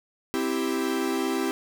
45% pulse chord, C major, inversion none, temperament equal, 261.6 / 329.6 / 392 Hz, C4 / E4 / G4, 0 / 0 / 0 cents, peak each -29 dBFS, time 0.34-1.51 s, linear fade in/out 0 ms, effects none

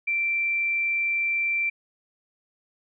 sine tone, 2349 Hz, D7, in tune, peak -22 dBFS, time 0.07-1.7 s, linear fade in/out 10 ms, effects none

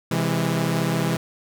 sawtooth chord, C augmented, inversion none, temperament equal with one note detuned, 130.81 / 164.81 / 204.3 Hz, C3 / E3 / G#3, 0 / 0 / -28 cents, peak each -22 / -19 / -23 dBFS, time 0.11-1.17 s, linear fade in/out 5 ms, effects none

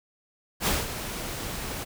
pink noise with ADSR envelope, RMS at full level -23 dBFS, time 0.6-1.85 s, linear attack 67 ms, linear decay 190 ms, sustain -11 dB, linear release 25 ms, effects none

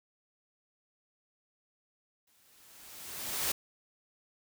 white noise with exponential growth, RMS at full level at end -30 dBFS, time 2.27-3.52 s, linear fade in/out 5 ms, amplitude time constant 270 ms, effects none

